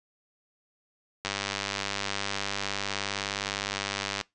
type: click train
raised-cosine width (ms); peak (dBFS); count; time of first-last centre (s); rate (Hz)
0.2; -12; 296; 1.25-4.212; 99.6
effects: noise-tail reverb RT60 0.2 s tail -23 dB re dry + resampled to 22050 Hz